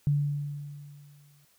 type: tone with exponential decay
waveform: sine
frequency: 144.7 Hz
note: D3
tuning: 25 cents flat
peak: -20 dBFS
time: 0.07-1.45 s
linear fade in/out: 0 ms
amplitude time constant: 300 ms
effects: white hiss -65 dBFS RMS until 1.58 s